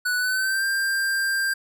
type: tone with pitch glide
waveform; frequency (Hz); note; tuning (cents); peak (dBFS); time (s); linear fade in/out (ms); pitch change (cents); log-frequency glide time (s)
square; 1480 to 1586.2; F#6 to G6; 0 to +20; -22; 0.05-1.54; 10; +120; 0.17-0.65
effects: none